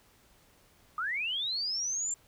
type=linear sweep; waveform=sine; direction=up; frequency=1200 to 7400 Hz; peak=-30 dBFS; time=0.98-2.14 s; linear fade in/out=2 ms; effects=pink hiss -63 dBFS RMS until 2.27 s